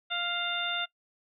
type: harmonic tone with a mistuned harmonic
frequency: 698.5 Hz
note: F5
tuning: in tune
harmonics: 1 / 2 / 3 / 4 / 5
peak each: -38 / -34 / -39 / -35 / -33 dBFS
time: 0.1-0.86 s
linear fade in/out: 20 ms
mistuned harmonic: 5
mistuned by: +48 cents
effects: noise-tail reverb RT60 0.1 s tail -21 dB re dry